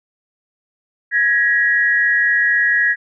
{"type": "tone pair together", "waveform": "sine", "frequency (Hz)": [1661.2, 1905.2], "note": ["G#6", "A#6"], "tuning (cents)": [0, 37], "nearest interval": "major second", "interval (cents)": 237, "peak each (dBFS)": -15, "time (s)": [1.11, 2.96], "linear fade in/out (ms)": 50, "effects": []}